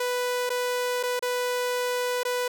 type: tone with dropouts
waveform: sawtooth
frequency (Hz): 494.5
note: B4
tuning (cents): +2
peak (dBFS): -21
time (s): 0-2.48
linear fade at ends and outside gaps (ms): 5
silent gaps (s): 0.494-0.501 / 1.03-1.034 / 1.194-1.224 / 2.233-2.25
effects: none